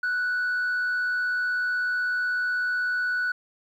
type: tone with frequency modulation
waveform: sine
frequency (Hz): 1480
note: F#6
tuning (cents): 0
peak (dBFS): -21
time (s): 0.03-3.32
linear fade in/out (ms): 5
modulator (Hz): 83.9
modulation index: 0.33
effects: tanh soft clip ceiling -22 dBFS + 10-bit